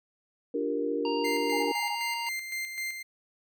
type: chord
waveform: sine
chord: G minor seventh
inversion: second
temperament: equal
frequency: 293.7 / 349.2 / 392 / 466.2 Hz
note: D4 / F4 / G4 / Bb4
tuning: 0 / 0 / 0 / 0 cents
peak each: -32 / -36 / -35 / -30 dBFS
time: 0.54-1.72 s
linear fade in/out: 5 ms
type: harmonic tone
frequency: 932.3 Hz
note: A#5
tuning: in tune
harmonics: 1 / 3 / 5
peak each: -33 / -38 / -40 dBFS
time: 1.05-2.29 s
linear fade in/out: 2 ms
type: tone with tremolo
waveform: 40% pulse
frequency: 2093 Hz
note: C7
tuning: in tune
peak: -30 dBFS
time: 1.24-3.03 s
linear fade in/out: 10 ms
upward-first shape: square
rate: 3.9 Hz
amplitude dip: 50%
type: tone bursts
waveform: sine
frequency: 830.6 Hz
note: G#5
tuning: in tune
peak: -32 dBFS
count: 6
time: 1.52-1.954 s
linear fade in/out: 5 ms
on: 54 ms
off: 22 ms
effects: none